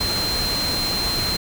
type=tone in noise; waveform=sine; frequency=4141 Hz; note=C8; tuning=19 cents flat; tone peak=-22 dBFS; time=0-1.37 s; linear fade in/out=10 ms; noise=pink; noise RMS=-26 dBFS; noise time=0-1.37 s; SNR=+1 dB; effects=none